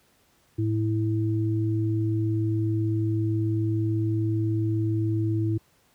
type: tone pair together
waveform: sine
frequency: 109.2 / 327.2 Hz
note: A2 / E4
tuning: -13 / -13 cents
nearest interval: octave + perfect fifth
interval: 1900 cents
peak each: -23 / -27 dBFS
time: 0.58-5.58 s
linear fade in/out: 10 ms
effects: pink hiss -63 dBFS RMS until 5.94 s + high-pass 60 Hz 12 dB/octave